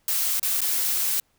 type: noise with dropouts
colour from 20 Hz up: blue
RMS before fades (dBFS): -24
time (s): 0.08-1.2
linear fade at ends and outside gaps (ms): 1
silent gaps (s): 0.396-0.429 / 0.606-0.616
effects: pink hiss -67 dBFS RMS until 1.38 s